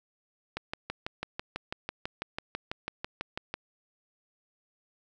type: click train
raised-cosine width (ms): 0.3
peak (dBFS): -17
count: 19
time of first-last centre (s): 0.57-3.54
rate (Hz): 6.06
effects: none